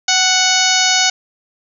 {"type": "harmonic tone with a mistuned harmonic", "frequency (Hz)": 740, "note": "F#5", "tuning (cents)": 0, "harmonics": [1, 2, 3, 4, 5, 6, 7, 8, 9], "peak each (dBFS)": [-20, -20, -20, -20, -20, -20, -20, -20, -20], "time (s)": [0.08, 1.1], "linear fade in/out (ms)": 5, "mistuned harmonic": 1, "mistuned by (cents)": 24, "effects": []}